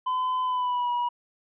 triangle tone with pitch glide, 1016 to 967.9 Hz, B5 to B5, +49 to -35 cents, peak -22 dBFS, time 0.06-1.09 s, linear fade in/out 10 ms, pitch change -84 cents, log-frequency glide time 0.43-0.91 s, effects resampled to 8000 Hz

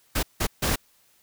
pink noise bursts at uneven times, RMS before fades -24 dBFS, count 3, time 0.15-0.23 / 0.4-0.47 / 0.62-0.76 s, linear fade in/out 10 ms, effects white hiss -62 dBFS RMS until 1.22 s

